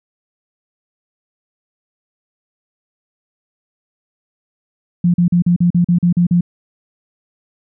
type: tone bursts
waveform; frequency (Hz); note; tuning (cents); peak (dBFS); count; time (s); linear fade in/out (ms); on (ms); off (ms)
sine; 174.61; F3; 0; -9; 10; 5.04-6.409; 5; 100; 41
effects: none